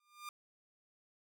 sawtooth tone with exponential growth, 1200 Hz, D6, 37 cents sharp, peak -37 dBFS, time 0-0.29 s, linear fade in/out 2 ms, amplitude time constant 63 ms, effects none

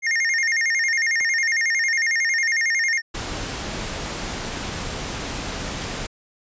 square tone with vibrato, 1973 Hz, B6, 2 cents flat, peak -19 dBFS, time 0.02-3.02 s, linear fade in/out 50 ms, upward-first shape square, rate 11 Hz, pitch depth 130 cents each way
click, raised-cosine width 0.5 ms, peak -23 dBFS, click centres 1.209 s
pink noise, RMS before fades -29 dBFS, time 3.14-6.07 s, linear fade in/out 10 ms
effects resampled to 16000 Hz

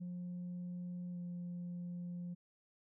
sine tone with pitch glide, 177.7 to 175.76 Hz, F3 to F3, +30 to +11 cents, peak -39 dBFS, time 0-2.35 s, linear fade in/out 20 ms, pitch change -19 cents, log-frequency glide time 1.12-1.17 s, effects tanh soft clip ceiling -39 dBFS

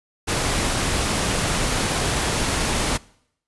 pink noise, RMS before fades -22 dBFS, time 0.27-2.98 s, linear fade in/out 20 ms, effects noise-tail reverb RT60 0.7 s tail -23 dB re dry + resampled to 24000 Hz

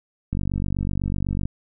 click train, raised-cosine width 5 ms, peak -13 dBFS, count 55, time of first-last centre 0.33-1.455 s, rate 48 Hz, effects none

